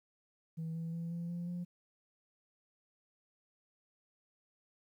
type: tone with pitch steps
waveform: sine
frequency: 162.3 / 164.95 / 167.64 / 170.37 / 173.15 / 175.97 Hz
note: E3 / E3 / E3 / F3 / F3 / F3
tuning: -27 / +1 / +29 / -43 / -15 / +13 cents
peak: -35 dBFS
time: 0.57-1.65 s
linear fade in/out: 20 ms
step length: 180 ms
effects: tanh soft clip ceiling -35 dBFS + 12-bit